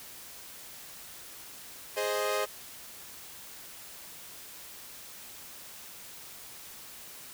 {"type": "chord", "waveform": "sawtooth", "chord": "Ab major", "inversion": "none", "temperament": "equal", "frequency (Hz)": [415.3, 523.3, 622.3], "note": ["Ab4", "C5", "Eb5"], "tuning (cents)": [0, 0, 0], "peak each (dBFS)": -29, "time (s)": [1.96, 2.46], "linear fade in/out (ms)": 20, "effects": ["white hiss -47 dBFS RMS until 7.33 s"]}